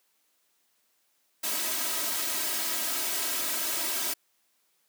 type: noise with comb filter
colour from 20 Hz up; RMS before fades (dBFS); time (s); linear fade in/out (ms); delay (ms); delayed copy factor
white; -30; 1.43-4.14; 10; 3.1; +0.95
effects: white hiss -71 dBFS RMS until 4.88 s + high-pass 200 Hz 12 dB/octave